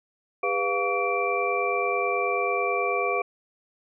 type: tone cluster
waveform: sine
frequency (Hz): 405.1 / 494.3 / 701 / 1138 / 2351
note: G#4 / B4 / F5 / C#6 / D7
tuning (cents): -43 / +1 / +6 / +45 / +1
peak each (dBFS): -29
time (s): 0.43-3.22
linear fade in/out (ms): 5
effects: none